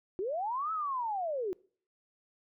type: linear two-way sweep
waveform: sine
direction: up then down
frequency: 347 to 1318.5 to 347 Hz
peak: -31 dBFS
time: 0.19-1.53 s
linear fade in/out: 0 ms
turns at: 0.72 s
effects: noise-tail reverb RT60 0.5 s tail -25 dB re dry